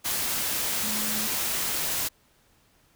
sine tone in noise, 214.2 Hz, A3, 46 cents flat, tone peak -35 dBFS, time 0.82-1.28 s, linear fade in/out 20 ms, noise white, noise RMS -28 dBFS, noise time 0.04-2.09 s, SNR -10 dB, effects pink hiss -63 dBFS RMS until 2.95 s

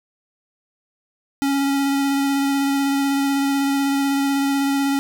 square tone with vibrato, 277.2 Hz, C#4, in tune, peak -18 dBFS, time 1.42-4.99 s, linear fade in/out 0 ms, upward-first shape sine, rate 16 Hz, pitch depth 13 cents each way, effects none

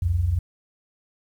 sine tone pair together, 66 / 88.21 Hz, C2 / F2, +16 / +18 cents, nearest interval perfect fourth, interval 502 cents, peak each -26 / -20 dBFS, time 0.02-0.39 s, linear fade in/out 5 ms, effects 9-bit

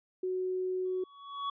sine tone, 370 Hz, F#4, in tune, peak -30 dBFS, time 0.23-1.04 s, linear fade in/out 5 ms
square tone with exponential growth, 1124 Hz, C#6, 24 cents sharp, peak -31 dBFS, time 0.85-1.5 s, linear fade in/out 5 ms, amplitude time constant 140 ms
effects resampled to 11025 Hz

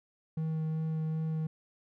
triangle tone with vibrato, 158.5 Hz, D#3, 32 cents sharp, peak -28 dBFS, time 0.37-1.47 s, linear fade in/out 5 ms, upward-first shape sine, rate 2.6 Hz, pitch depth 9 cents each way, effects none

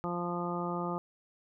harmonic tone, 174.61 Hz, F3, in tune, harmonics 1 / 2 / 3 / 4 / 5 / 6 / 7, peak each -36 / -38 / -41 / -42 / -40 / -45 / -39 dBFS, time 0.04-0.98 s, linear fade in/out 0 ms, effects none

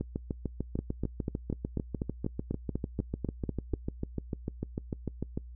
two click trains, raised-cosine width 3 ms, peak -19 / -18 dBFS, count 37 / 13, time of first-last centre 0.01-5.375 / 0.79-3.738 s, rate 6.71 / 4.07 Hz, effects noise-tail reverb RT60 0.1 s tail -24 dB re dry + added 60 Hz sine -43 dBFS peak until 5.55 s

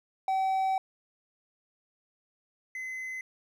triangle tone pair in turn, 765 / 2042 Hz, G5 / C7, -42 / -43 cents, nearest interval octave + perfect fourth, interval 1699 cents, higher second, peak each -23 / -33 dBFS, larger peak first, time 0.28-0.78 / 2.75-3.21 s, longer first, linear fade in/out 2 ms, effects none

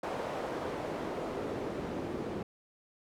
pink noise with band-pass filter sweep, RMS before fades -37 dBFS, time 0.03-2.43 s, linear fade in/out 5 ms, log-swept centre 630 to 310 Hz, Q 1.1, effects none

